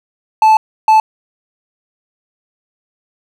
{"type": "tone bursts at uneven times", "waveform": "triangle", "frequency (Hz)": 873, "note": "A5", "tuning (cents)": -14, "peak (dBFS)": -3, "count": 2, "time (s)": [[0.42, 0.57], [0.88, 1]], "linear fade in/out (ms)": 2, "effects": []}